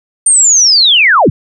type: linear sweep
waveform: sine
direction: down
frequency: 8940 to 65.6 Hz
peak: -4 dBFS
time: 0.26-1.3 s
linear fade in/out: 5 ms
effects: none